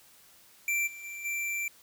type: tone with level steps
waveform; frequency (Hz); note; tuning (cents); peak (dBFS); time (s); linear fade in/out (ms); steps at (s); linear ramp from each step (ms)
square; 2349; D7; 0; -27 / -43 / -39 / -31; 0.68-1.68; 2; 0.86 / 1.03 / 1.24; 20
effects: white hiss -58 dBFS RMS until 1.82 s